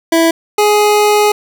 25% pulse tone pair in turn, 329.6 / 418 Hz, E4 / G#4, 0 / +11 cents, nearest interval major third, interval 411 cents, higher second, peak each -4 dBFS, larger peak neither, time 0.12-0.31 / 0.58-1.32 s, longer second, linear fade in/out 5 ms, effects none

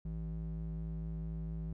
triangle ring-modulated tone, 108.8 Hz, A2, 19 cents flat, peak -32 dBFS, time 0.05-1.73 s, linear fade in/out 5 ms, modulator 53.3 Hz, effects none

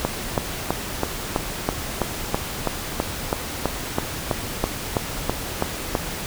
click train, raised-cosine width 1 ms, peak -5 dBFS, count 19, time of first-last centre 0.05-5.952 s, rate 3.05 Hz, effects pink hiss -30 dBFS RMS until 6.26 s

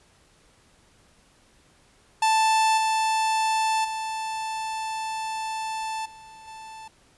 45% pulse tone with level steps, 881 Hz, A5, 2 cents sharp, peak -18 / -21 / -28 / -44 / -39 dBFS, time 2.22-6.88 s, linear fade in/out 5 ms, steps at 2.77 / 3.84 / 6.05 / 6.47 s, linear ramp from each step 10 ms, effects pink hiss -59 dBFS RMS until 7.17 s + resampled to 24000 Hz

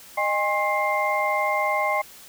sine tone cluster, 615 / 812 / 1069 / 2101 Hz, D#5 / G#5 / C6 / C7, -20 / -39 / +37 / +7 cents, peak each -26 dBFS, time 0.17-2.02 s, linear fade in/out 10 ms, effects white hiss -46 dBFS RMS until 2.28 s

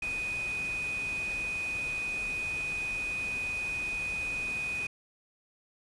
sine tone in noise, 2489 Hz, D#7, in tune, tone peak -31 dBFS, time 0.02-4.87 s, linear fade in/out 5 ms, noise pink, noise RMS -44 dBFS, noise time 0.02-4.87 s, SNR +10 dB, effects resampled to 24000 Hz

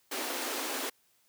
pink high-pass noise, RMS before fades -35 dBFS, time 0.11-0.9 s, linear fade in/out 10 ms, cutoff 250 Hz, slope 96 dB/octave, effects white hiss -69 dBFS RMS until 1.28 s + high-pass 60 Hz 12 dB/octave

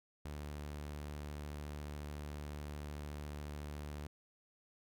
sawtooth tone, 73.8 Hz, D2, 9 cents sharp, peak -39 dBFS, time 0.25-4.07 s, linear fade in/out 5 ms, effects none

